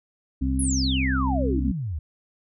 harmonic tone, 66 Hz, C2, 16 cents sharp, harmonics 1 / 2 / 3 / 4, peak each -24 / -31 / -34 / -25 dBFS, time 0.41-1.72 s, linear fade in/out 10 ms
sine exponential sweep, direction down, 11175 to 69.6 Hz, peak -26 dBFS, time 0.59-1.99 s, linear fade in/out 5 ms
effects none

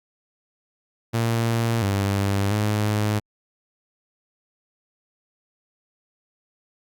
sawtooth tone with pitch steps, 115.3 / 99.3 / 105.6 Hz, A#2 / G2 / G#2, -19 / +23 / +29 cents, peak -16 dBFS, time 1.13-3.2 s, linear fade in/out 20 ms, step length 690 ms, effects Opus 48 kbps

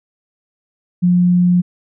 sine tone, 177.9 Hz, F3, 32 cents sharp, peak -9 dBFS, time 1.02-1.62 s, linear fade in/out 20 ms, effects none

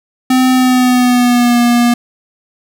square tone with pitch glide, 256.7 to 239.5 Hz, C4 to A#3, -33 to +47 cents, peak -8 dBFS, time 0.3-1.94 s, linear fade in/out 5 ms, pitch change -120 cents, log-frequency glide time 0.52-1.59 s, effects none

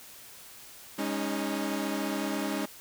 sawtooth chord, Ab suspended fourth, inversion none, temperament equal with one note detuned, 204.1 / 277.2 / 311.1 Hz, Ab3 / Db4 / Eb4, -30 / 0 / 0 cents, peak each -30 dBFS, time 0.98-2.66 s, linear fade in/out 10 ms, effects white hiss -49 dBFS RMS until 2.8 s

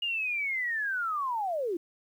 sine linear sweep, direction down, 2864 to 318 Hz, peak -28 dBFS, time 0.02-1.77 s, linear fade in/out 5 ms, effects 10-bit

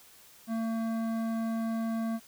triangle tone with hard clipping, 225.9 Hz, A3, 46 cents sharp, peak -31 dBFS, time 0.47-2.2 s, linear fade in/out 50 ms, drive 16 dB, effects white hiss -56 dBFS RMS until 2.27 s

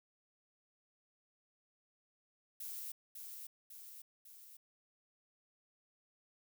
violet noise with echo, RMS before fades -45 dBFS, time 2.6-2.92 s, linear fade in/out 5 ms, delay 550 ms, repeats 3, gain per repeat -4 dB, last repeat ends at 4.57 s, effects none

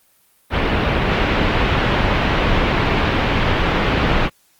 pink low-pass noise, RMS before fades -17 dBFS, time 0.5-4.3 s, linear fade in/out 50 ms, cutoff 3200 Hz, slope 24 dB/octave, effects white hiss -57 dBFS RMS until 4.59 s + Opus 32 kbps

